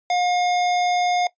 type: tone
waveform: square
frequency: 715 Hz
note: F5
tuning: 41 cents sharp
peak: -19 dBFS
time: 0.1-1.27 s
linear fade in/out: 2 ms
effects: noise-tail reverb RT60 0.1 s tail -18 dB re dry + resampled to 16000 Hz